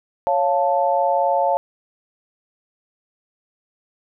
sine chord, Db augmented, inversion none, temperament equal, 554.4 / 698.5 / 880 Hz, Db5 / F5 / A5, 0 / 0 / 0 cents, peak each -20 dBFS, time 0.27-1.57 s, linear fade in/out 0 ms, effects none

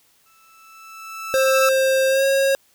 30% pulse tone with exponential growth, 1318.5 Hz, E6, in tune, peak -14 dBFS, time 0.26-1.69 s, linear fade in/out 2 ms, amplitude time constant 310 ms
square tone with pitch glide, 530 to 544 Hz, C5 to C#5, +22 to -33 cents, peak -16 dBFS, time 1.34-2.55 s, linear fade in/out 0 ms, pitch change +45 cents, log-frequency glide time 2.08-2.24 s
effects white hiss -59 dBFS RMS until 2.74 s

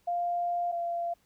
sine tone pair in turn, 698.5 / 687.3 Hz, F5 / F5, 0 / -28 cents, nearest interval unison, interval 28 cents, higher first, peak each -27 / -29 dBFS, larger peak first, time 0.07-0.72 / 0.72-1.14 s, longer first, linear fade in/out 10 ms, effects pink hiss -69 dBFS RMS until 1.25 s

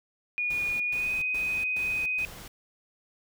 sine tone with pitch glide, 2448 to 2505 Hz, D#7 to D#7, -29 to +11 cents, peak -26 dBFS, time 0.38-2.25 s, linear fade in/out 0 ms, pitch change +40 cents, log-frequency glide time 0.87-1.14 s
pink noise bursts, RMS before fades -44 dBFS, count 5, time 0.5-2.48 s, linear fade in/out 5 ms, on 300 ms, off 120 ms
effects none

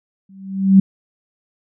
sine tone with exponential growth, 193.1 Hz, G3, 26 cents flat, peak -3 dBFS, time 0.29-0.8 s, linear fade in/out 5 ms, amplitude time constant 110 ms, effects none

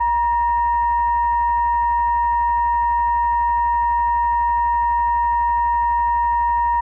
sine tone with frequency modulation, 949 Hz, A#5, 31 cents sharp, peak -15 dBFS, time 0-6.81 s, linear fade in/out 10 ms, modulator 888 Hz, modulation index 0.31, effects none

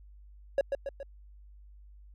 triangle tone with echo, 554.4 Hz, C#5, in tune, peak -20 dBFS, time 0.58-0.61 s, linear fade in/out 2 ms, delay 140 ms, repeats 3, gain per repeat -5 dB, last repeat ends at 1.03 s, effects added 50 Hz sine -50 dBFS peak until 2.14 s

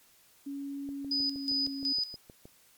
sine tone with pitch glide, 279.6 to 274.2 Hz, C#4 to C#4, +15 to -19 cents, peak -35 dBFS, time 0.46-1.93 s, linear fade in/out 10 ms, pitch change -34 cents, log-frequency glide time 0.91-1.56 s
click train, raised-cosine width 2 ms, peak -35 dBFS, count 11, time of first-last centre 0.89-2.455 s, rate 6.39 Hz
sine tone with tremolo, 4978 Hz, D#8, in tune, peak -27 dBFS, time 1.11-2.16 s, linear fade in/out 5 ms, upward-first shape square, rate 2.7 Hz, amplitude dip 80%
effects white hiss -62 dBFS RMS until 2.77 s + MP3 96 kbps

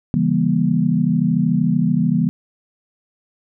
sine chord, C# diminished seventh, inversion none, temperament just, 138.59 / 166.31 / 199.57 / 239.5 Hz, C#3 / E3 / G3 / Bb3, 0 / +16 / +31 / +47 cents, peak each -23 / -18 / -20 / -19 dBFS, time 0.14-2.29 s, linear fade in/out 0 ms, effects none

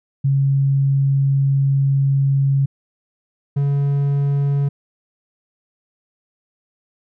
sine / triangle tone pair in turn, 137.5 / 141.12 Hz, C#3 / C#3, -14 / +31 cents, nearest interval unison, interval 45 cents, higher second, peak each -13 dBFS, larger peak neither, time 0.24-2.66 / 3.56-4.69 s, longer first, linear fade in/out 10 ms, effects none

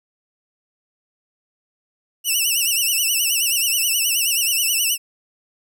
10% pulse tone with vibrato, 2794 Hz, F7, in tune, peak -9 dBFS, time 2.24-4.98 s, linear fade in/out 50 ms, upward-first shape sine, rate 9.4 Hz, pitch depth 120 cents each way, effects none

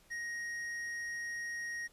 triangle tone with tanh clipping, 1877 Hz, A#6, 11 cents sharp, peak -39 dBFS, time 0.1-1.88 s, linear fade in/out 20 ms, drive 13 dB, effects pink hiss -65 dBFS RMS until 1.92 s + resampled to 32000 Hz

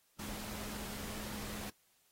sine tone in noise, 209.5 Hz, G#3, 15 cents sharp, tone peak -47 dBFS, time 0.19-1.7 s, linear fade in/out 5 ms, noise pink, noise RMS -45 dBFS, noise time 0.19-1.7 s, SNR -5 dB, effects white hiss -72 dBFS RMS until 2.11 s + AAC 48 kbps

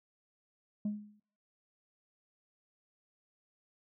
sine tone with exponential decay, 208.8 Hz, G#3, 10 cents sharp, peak -27 dBFS, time 0.85-1.2 s, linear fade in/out 5 ms, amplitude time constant 76 ms, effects noise-tail reverb RT60 0.6 s tail -25 dB re dry + tanh soft clip ceiling -29 dBFS

